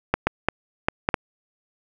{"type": "clicks", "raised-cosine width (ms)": 0.5, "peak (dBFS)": -3, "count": 6, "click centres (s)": [0.14, 0.27, 0.486, 0.885, 1.089, 1.142], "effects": []}